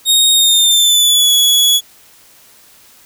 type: tone with pitch glide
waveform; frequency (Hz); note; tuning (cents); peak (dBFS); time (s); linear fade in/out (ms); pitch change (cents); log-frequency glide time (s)
sawtooth; 3729 to 3380; A#7 to G#7; 0 to +30; -5; 0.05-1.81; 50; -170; 0.33-1.32
effects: white hiss -45 dBFS RMS until 3.05 s